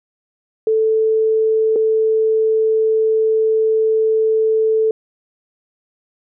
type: tone pair in turn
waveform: sine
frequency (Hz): 440 / 440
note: A4 / A4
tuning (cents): 0 / 0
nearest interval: unison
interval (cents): 0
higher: neither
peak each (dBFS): -12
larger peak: neither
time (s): 0.67-1.76 / 1.76-4.91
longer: second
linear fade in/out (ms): 2
effects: none